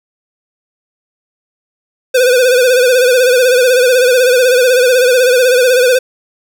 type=tone with vibrato; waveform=square; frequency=502 Hz; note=B4; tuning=28 cents sharp; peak=-7 dBFS; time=2.14-5.99 s; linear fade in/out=10 ms; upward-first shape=sine; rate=16 Hz; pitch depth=71 cents each way; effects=none